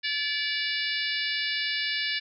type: harmonic tone with a mistuned harmonic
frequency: 577 Hz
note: D5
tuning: 31 cents flat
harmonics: 3 / 4 / 5 / 6 / 7 / 8 / 9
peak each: -32 / -33 / -34 / -35 / -35 / -36 / -37 dBFS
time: 0.03-2.2 s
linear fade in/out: 20 ms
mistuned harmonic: 6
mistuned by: +41 cents
effects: none